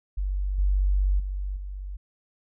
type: tone with level steps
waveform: sine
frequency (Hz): 48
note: G1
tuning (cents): -36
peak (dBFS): -24 / -19 / -27 / -32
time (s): 0.17-1.97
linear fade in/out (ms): 10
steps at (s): 0.58 / 1.19 / 1.56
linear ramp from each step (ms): 10
effects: none